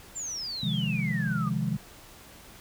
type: exponential sweep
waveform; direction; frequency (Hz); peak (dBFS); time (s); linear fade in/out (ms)
sine; down; 7459 to 1168; -32; 0.15-1.5; 20
type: chord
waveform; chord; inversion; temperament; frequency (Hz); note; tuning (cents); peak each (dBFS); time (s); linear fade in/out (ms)
sine; F minor seventh; second; equal; 130.81 / 155.56 / 174.61 / 207.7; C3 / Eb3 / F3 / Ab3; 0 / 0 / 0 / 0; -31; 0.63-1.77; 5
effects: tanh soft clip ceiling -15 dBFS + pink hiss -50 dBFS RMS until 2.6 s